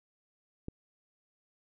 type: click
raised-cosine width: 3 ms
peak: -25 dBFS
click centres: 0.684 s
effects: none